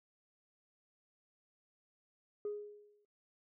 sine tone with exponential decay, 415.3 Hz, G#4, in tune, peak -33 dBFS, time 2.45-3.05 s, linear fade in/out 2 ms, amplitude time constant 130 ms, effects noise-tail reverb RT60 0.1 s tail -22 dB re dry + tanh soft clip ceiling -33 dBFS

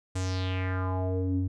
square tone with low-pass filter sweep, 93 Hz, F#2, 9 cents sharp, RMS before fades -29 dBFS, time 0.15-1.48 s, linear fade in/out 10 ms, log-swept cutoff 8300 to 200 Hz, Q 3.5, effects none

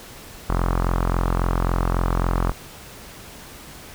sawtooth tone with low-pass filter, 43.65 Hz, F1, in tune, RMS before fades -21 dBFS, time 0.49-2.52 s, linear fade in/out 10 ms, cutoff 1200 Hz, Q 3.1, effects pink hiss -41 dBFS RMS until 3.94 s

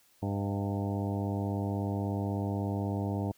harmonic tone with a mistuned harmonic, 100 Hz, G2, 35 cents sharp, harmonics 1 / 2 / 3 / 4 / 5 / 6 / 7 / 8 / 9, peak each -32 / -35 / -37 / -42 / -43 / -44 / -44 / -45 / -46 dBFS, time 0.22-3.32 s, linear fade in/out 10 ms, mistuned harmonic 6, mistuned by +67 cents, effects white hiss -65 dBFS RMS until 3.37 s

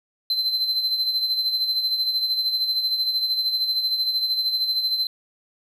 triangle tone with tremolo, 4078 Hz, C8, 45 cents flat, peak -17 dBFS, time 0.3-5.07 s, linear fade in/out 2 ms, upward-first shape sine, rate 13 Hz, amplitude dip 55%, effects none

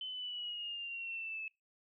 sine exponential sweep, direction down, 3057 to 2600 Hz, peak -39 dBFS, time 0.01-1.48 s, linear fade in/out 2 ms, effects noise-tail reverb RT60 0.2 s tail -21 dB re dry

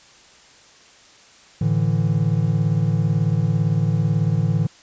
triangle chord, A suspended fourth, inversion none, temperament equal, 110 / 146.83 / 164.81 Hz, A2 / D3 / E3, 0 / 0 / 0 cents, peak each -19 dBFS, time 1.61-4.67 s, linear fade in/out 5 ms, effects white hiss -49 dBFS RMS until 4.82 s + resampled to 16000 Hz

